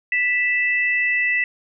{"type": "tone pair together", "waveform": "sine", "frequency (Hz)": [1975.5, 2637], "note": ["B6", "E7"], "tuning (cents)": [0, 0], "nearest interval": "perfect fourth", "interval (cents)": 500, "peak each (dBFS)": [-18, -23], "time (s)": [0.12, 1.44], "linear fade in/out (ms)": 2, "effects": []}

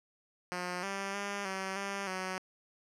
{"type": "tone with pitch steps", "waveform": "5% pulse", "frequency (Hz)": [179.1, 196.6, 201.3, 191.1, 198.2, 186.7], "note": ["F3", "G3", "G3", "G3", "G3", "F#3"], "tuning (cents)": [44, 5, 46, -44, 19, 16], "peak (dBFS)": -24, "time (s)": [0.52, 2.38], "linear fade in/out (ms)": 0, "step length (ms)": 310, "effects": ["low-pass 8000 Hz 12 dB/octave"]}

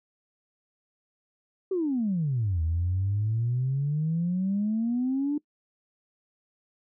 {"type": "exponential two-way sweep", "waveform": "sine", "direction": "down then up", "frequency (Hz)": [392, 79.1, 298], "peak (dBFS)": -23, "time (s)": [1.71, 5.38], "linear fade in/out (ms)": 5, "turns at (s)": 2.62, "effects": ["noise-tail reverb RT60 0.1 s tail -23 dB re dry", "tanh soft clip ceiling -19 dBFS"]}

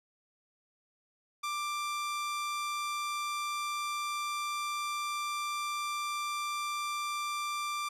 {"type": "tone", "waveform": "sawtooth", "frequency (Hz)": 1181, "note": "D6", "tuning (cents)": 9, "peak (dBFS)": -29, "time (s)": [1.43, 7.89], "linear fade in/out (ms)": 10, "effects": ["low-pass 11000 Hz 12 dB/octave"]}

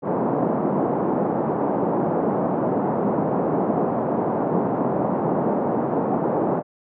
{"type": "band-pass noise", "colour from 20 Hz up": "pink", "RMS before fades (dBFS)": -22, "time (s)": [0.02, 6.63], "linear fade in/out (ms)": 50, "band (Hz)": [170, 900], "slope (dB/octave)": 24, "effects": []}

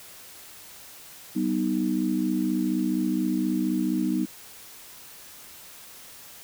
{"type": "chord", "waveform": "sine", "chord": "G augmented", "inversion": "none", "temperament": "equal with one note detuned", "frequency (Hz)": [192.08, 246.9, 311.1], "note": ["G3", "B3", "D#4"], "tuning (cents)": [-35, 0, 0], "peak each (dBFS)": [-28, -27, -26], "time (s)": [1.35, 4.26], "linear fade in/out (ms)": 20, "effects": ["white hiss -46 dBFS RMS until 6.43 s"]}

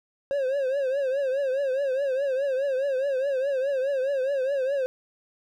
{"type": "tone with vibrato", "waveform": "triangle", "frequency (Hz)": 540, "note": "C#5", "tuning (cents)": -45, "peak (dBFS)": -21, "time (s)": [0.31, 4.86], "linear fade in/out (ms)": 0, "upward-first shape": "triangle", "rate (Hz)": 4.8, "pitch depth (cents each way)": 120, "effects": []}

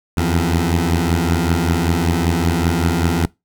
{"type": "beating tone pair", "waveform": "15% pulse", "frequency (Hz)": [82.5, 87.7], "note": ["E2", "F2"], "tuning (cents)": [2, 8], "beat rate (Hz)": 5.2, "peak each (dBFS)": [-11, -12], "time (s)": [0.17, 3.26], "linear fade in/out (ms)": 5, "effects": ["noise-tail reverb RT60 0.2 s tail -22 dB re dry"]}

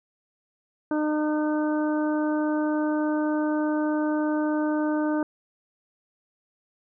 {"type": "harmonic tone", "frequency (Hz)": 303.9, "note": "D#4", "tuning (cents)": -41, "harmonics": [1, 2, 3, 4, 5], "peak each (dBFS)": [-23, -30, -34, -38, -37], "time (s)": [0.91, 5.23], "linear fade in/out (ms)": 2, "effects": []}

